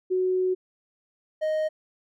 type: tone pair in turn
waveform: sine / triangle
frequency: 370 / 622.3 Hz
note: F#4 / D#5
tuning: 0 / 0 cents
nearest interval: major sixth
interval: 900 cents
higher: second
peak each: -21 dBFS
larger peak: neither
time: 0.1-0.55 / 1.41-1.69 s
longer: first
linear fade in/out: 20 ms
effects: none